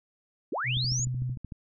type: linear sweep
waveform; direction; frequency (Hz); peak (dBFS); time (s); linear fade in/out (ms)
sine; up; 220.2 to 7040; -28; 0.52-1.05; 5
type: tone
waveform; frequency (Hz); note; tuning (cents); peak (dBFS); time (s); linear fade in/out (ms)
sine; 126.1; B2; +36; -28; 0.64-1.37; 50
type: click train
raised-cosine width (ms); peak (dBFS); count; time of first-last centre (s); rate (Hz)
5; -26; 11; 0.77-1.522; 13.3
effects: none